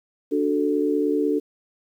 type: chord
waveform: sine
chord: D major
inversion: none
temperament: equal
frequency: 293.7 / 370 / 440 Hz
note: D4 / F#4 / A4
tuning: 0 / 0 / 0 cents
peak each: -22 / -26 / -23 dBFS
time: 0.31-1.4 s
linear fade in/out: 20 ms
effects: 9-bit